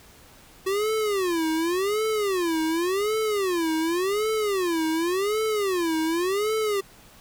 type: tone with vibrato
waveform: square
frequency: 373.2 Hz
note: F#4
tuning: 15 cents sharp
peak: -23 dBFS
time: 0.66-6.81 s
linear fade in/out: 10 ms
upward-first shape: sine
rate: 0.89 Hz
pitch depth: 280 cents each way
effects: pink hiss -51 dBFS RMS until 7.2 s